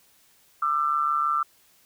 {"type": "tone pair together", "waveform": "sine", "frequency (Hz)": [1193, 1339.1], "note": ["D6", "E6"], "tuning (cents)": [27, 27], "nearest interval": "major second", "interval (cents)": 200, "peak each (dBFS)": -24, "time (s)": [0.62, 1.43], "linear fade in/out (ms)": 5, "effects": ["white hiss -60 dBFS RMS until 1.85 s"]}